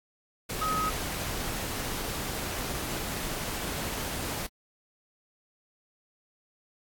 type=tone in noise; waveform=sine; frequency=1267 Hz; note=D#6; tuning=31 cents sharp; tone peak=-27 dBFS; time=0.61-0.9 s; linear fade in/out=10 ms; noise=pink; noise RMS=-34 dBFS; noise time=0.49-4.47 s; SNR=+4 dB; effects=AAC 64 kbps